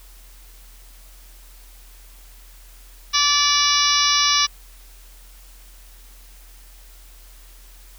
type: harmonic tone with a mistuned harmonic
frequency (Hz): 580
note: D5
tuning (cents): -22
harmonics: 2 / 3 / 4 / 5 / 6 / 7 / 8 / 9 / 10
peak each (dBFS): -22 / -28 / -26 / -25 / -25 / -23 / -27 / -22 / -23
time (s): 3.13-4.47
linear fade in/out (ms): 20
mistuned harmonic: 7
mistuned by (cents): -36
effects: added 42 Hz sine -43 dBFS peak until 7.98 s + white hiss -50 dBFS RMS until 7.98 s